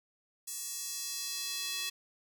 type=tone with high-pass filter sweep; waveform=square; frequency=374.4 Hz; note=F#4; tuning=20 cents sharp; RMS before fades=-38 dBFS; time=0.47-1.9 s; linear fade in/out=10 ms; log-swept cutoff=7600 to 3200 Hz; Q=1.4; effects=none